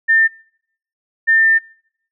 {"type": "tone pair in turn", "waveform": "sine", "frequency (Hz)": [1799, 1799], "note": ["A6", "A6"], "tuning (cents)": [38, 38], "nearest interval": "unison", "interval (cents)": 0, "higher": "neither", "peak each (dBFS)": -9, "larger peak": "neither", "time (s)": [[0.08, 0.28], [1.27, 1.59]], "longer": "second", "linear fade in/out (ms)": 20, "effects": ["noise-tail reverb RT60 0.7 s tail -26 dB re dry"]}